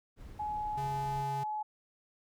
brown noise, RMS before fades -48 dBFS, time 0.16-1.25 s, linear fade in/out 50 ms
sine tone with pitch glide, 844 to 851.8 Hz, G#5 to G#5, +28 to +44 cents, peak -33 dBFS, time 0.39-1.63 s, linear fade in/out 10 ms, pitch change +16 cents, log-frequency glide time 0.69-0.95 s
square tone, 137.7 Hz, C#3, 11 cents flat, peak -38 dBFS, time 0.77-1.44 s, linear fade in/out 10 ms
effects none

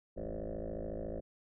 sine tone with frequency modulation, 282 Hz, C#4, 30 cents sharp, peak -36 dBFS, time 0.16-1.21 s, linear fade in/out 20 ms, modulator 54 Hz, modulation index 6.2, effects tanh soft clip ceiling -33 dBFS

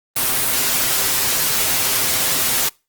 white noise with comb filter, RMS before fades -18 dBFS, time 0.16-2.69 s, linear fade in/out 5 ms, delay 7.7 ms, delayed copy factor +0.55, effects noise-tail reverb RT60 0.3 s tail -26 dB re dry + Opus 32 kbps

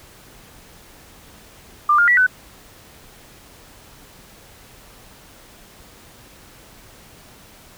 sine tone with pitch steps, 1193 / 1411 / 1948 / 1504 Hz, D6 / F6 / B6 / F#6, +27 / +17 / -24 / +28 cents, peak -11 dBFS, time 1.89-2.266 s, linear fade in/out 5 ms, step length 94 ms, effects pink hiss -46 dBFS RMS until 7.77 s

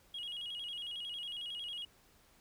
sine tone with vibrato, 3081 Hz, G7, 31 cents flat, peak -38 dBFS, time 0.14-1.85 s, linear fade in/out 5 ms, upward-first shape square, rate 11 Hz, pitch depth 110 cents each way, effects tanh soft clip ceiling -37 dBFS + pink hiss -66 dBFS RMS until 2.4 s

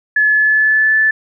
sine tone with pitch glide, 1714 to 1747 Hz, A6 to A6, -46 to -13 cents, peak -9 dBFS, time 0.16-1.11 s, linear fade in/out 5 ms, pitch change +33 cents, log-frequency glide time 0.29-0.98 s, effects none

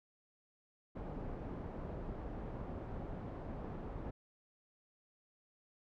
pink low-pass noise, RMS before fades -44 dBFS, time 0.95-4.11 s, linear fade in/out 10 ms, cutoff 740 Hz, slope 12 dB/octave, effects none

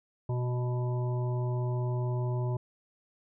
harmonic tone with a mistuned harmonic, 123.47 Hz, B2, in tune, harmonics 1 / 3 / 5 / 7 / 8, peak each -28 / -38 / -42 / -45 / -46 dBFS, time 0.29-2.57 s, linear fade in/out 5 ms, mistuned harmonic 7, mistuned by +17 cents, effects none

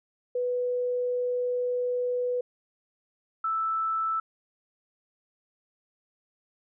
sine tone pair in turn, 493.9 / 1318.6 Hz, B4 / E6, 0 / 0 cents, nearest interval octave + perfect fourth, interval 1700 cents, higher second, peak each -25 dBFS, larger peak neither, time 0.35-2.41 / 3.44-4.2 s, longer first, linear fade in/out 5 ms, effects none

